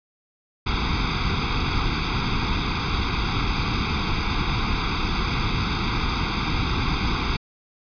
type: noise with comb filter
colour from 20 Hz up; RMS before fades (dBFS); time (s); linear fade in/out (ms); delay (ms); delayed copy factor
pink; -23; 0.66-7.37; 10; 0.84; +1
effects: resampled to 11025 Hz